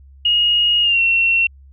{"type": "tone with pitch glide", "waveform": "sine", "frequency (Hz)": [2872, 2720], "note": ["F7", "F7"], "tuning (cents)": [48, -46], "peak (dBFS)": -12, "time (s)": [0.25, 1.47], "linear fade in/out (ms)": 5, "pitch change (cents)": -94, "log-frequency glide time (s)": [0.82, 1], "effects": ["added 68 Hz sine -41 dBFS peak until 1.72 s"]}